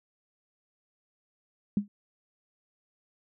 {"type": "tone with exponential decay", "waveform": "sine", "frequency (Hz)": 204, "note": "G#3", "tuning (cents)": -31, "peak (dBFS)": -19, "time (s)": [1.77, 1.88], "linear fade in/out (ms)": 2, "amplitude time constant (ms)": 23, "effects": []}